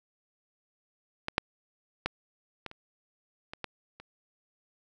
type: clicks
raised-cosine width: 0.3 ms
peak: -15 / -7 / -12 / -21 / -30 / -23 / -18 / -30 dBFS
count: 8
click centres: 1.284 / 1.381 / 2.06 / 2.663 / 2.714 / 3.535 / 3.643 / 4 s
effects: none